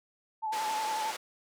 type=tone with vibrato; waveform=sine; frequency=870 Hz; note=A5; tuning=20 cents flat; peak=-30 dBFS; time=0.42-1.12 s; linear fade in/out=20 ms; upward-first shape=square; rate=11 Hz; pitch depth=28 cents each way
type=band-pass noise; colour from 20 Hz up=pink; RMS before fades=-39 dBFS; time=0.52-1.17 s; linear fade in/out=10 ms; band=570 to 8500 Hz; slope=12 dB/octave
effects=none